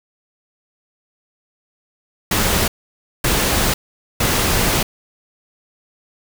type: noise bursts at uneven times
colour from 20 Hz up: pink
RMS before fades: -17 dBFS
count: 3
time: 2.31-2.68 / 3.24-3.74 / 4.2-4.83 s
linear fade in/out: 5 ms
effects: none